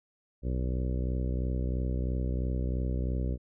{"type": "harmonic tone", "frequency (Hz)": 63, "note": "B1", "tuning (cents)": 35, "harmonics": [1, 2, 3, 4, 5, 6, 7, 8, 9], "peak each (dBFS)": [-29, -35, -39, -41, -43, -45, -46, -47, -48], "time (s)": [0.42, 3.38], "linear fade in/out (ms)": 50, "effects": []}